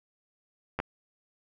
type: clicks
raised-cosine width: 0.5 ms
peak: -15 dBFS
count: 2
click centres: 0.79 / 0.801 s
effects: none